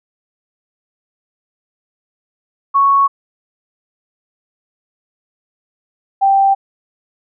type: tone pair in turn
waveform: sine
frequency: 1108.7 / 784 Hz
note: C#6 / G5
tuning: 0 / 0 cents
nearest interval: tritone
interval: 600 cents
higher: first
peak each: -8 dBFS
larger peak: neither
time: 2.74-3.08 / 6.21-6.55 s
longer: neither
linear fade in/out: 20 ms
effects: none